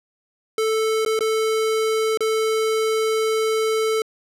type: tone with dropouts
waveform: square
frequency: 440 Hz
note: A4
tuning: in tune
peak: -19 dBFS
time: 0.58-4.02 s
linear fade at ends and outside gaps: 2 ms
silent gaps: 1.05-1.061 / 1.191-1.207 / 2.174-2.206 s
effects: low-pass 12000 Hz 12 dB/octave